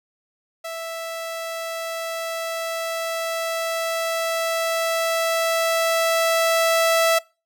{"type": "tone with level ramp", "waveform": "sawtooth", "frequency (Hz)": 659.3, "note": "E5", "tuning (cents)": 0, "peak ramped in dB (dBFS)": [-25, -11], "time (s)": [0.64, 7.19], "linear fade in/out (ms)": 10, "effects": ["noise-tail reverb RT60 0.3 s tail -24 dB re dry"]}